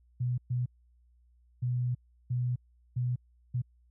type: tone bursts at uneven times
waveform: sine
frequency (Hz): 123.7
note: B2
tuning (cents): +3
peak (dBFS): -27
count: 6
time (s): 0.2-0.38 / 0.5-0.66 / 1.62-1.95 / 2.3-2.56 / 2.96-3.16 / 3.54-3.62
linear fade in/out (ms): 10
effects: added 60 Hz sine -61 dBFS peak until 3.9 s